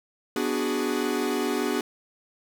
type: chord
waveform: 45% pulse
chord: G# half-diminished seventh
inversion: first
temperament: equal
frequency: 246.9 / 293.7 / 370 / 415.3 Hz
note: B3 / D4 / F#4 / G#4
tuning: 0 / 0 / 0 / 0 cents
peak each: -30 dBFS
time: 0.36-1.81 s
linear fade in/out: 2 ms
effects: none